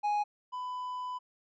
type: tone pair in turn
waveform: triangle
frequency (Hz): 830.6 / 999.7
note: G#5 / B5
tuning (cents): 0 / +21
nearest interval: minor third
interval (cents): 321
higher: second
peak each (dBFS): -25 / -33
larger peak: first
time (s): 0.03-0.24 / 0.52-1.19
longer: second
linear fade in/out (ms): 20
effects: resampled to 16000 Hz